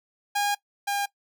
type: tone pair in turn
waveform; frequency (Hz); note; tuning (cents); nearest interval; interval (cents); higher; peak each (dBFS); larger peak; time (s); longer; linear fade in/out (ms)
sawtooth; 816 / 806.6; G#5 / G5; -31 / +49; unison; 20; first; -19 / -21; first; 0.35-0.55 / 0.87-1.06; first; 10
effects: noise-tail reverb RT60 0.1 s tail -20 dB re dry